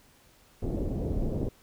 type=low-pass noise; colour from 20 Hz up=pink; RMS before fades=-30 dBFS; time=0.62-1.49 s; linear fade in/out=5 ms; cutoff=510 Hz; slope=24 dB/octave; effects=pink hiss -60 dBFS RMS until 1.62 s